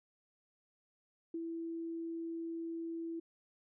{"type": "tone with ADSR envelope", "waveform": "sine", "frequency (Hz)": 331.3, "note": "E4", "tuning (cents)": 9, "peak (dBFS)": -36, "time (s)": [1.34, 3.2], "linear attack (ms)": 4, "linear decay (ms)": 51, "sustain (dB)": -2, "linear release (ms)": 9, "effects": []}